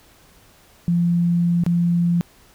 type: tone with dropouts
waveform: sine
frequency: 172.4 Hz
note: F3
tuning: 22 cents flat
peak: -15 dBFS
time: 0.88-2.21 s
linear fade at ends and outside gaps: 0 ms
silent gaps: 1.637-1.664 s
effects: pink hiss -52 dBFS RMS until 2.54 s